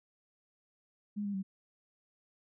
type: tone with pitch steps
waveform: sine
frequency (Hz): 206.6 / 201.8 / 192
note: G#3 / G#3 / G3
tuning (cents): -9 / -49 / -36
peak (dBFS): -33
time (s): 1.16-1.43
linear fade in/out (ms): 20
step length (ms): 90
effects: none